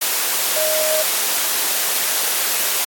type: tone in noise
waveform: sine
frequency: 622.3 Hz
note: D#5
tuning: in tune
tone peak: -18 dBFS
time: 0.56-1.03 s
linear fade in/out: 10 ms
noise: white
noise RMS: -19 dBFS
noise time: 0.01-2.85 s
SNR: -2 dB
effects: high-pass 400 Hz 12 dB/octave + AAC 64 kbps